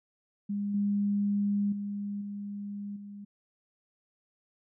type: tone with level steps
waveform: sine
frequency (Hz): 203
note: G#3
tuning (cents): -39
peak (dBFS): -29 / -25 / -32 / -35 / -41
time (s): 0.49-3.25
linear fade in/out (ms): 10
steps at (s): 0.74 / 1.72 / 2.21 / 2.96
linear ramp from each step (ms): 5
effects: none